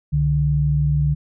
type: tone pair together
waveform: sine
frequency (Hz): 66.13 / 146.83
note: C2 / D3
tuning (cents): +19 / 0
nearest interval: octave + major second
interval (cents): 1381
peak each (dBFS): -22 / -16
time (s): 0.12-1.15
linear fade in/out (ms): 20
effects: none